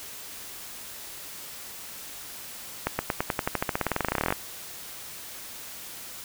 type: accelerating click train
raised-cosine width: 0.5 ms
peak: -9 dBFS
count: 27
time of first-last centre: 2.87-4.324 s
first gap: 120 ms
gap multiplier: 0.93
effects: white hiss -41 dBFS RMS until 6.24 s